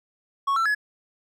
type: tone with pitch steps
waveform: triangle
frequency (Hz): 1107 / 1340 / 1693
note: C#6 / E6 / G#6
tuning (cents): -3 / +28 / +33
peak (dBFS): -18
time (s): 0.47-0.749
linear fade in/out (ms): 10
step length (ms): 93
effects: none